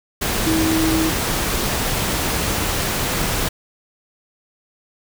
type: tone in noise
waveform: sine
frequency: 320.5 Hz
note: E4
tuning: 49 cents flat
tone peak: -17 dBFS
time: 0.46-1.1 s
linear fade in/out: 10 ms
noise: pink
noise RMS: -21 dBFS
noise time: 0.21-3.49 s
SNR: +1 dB
effects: none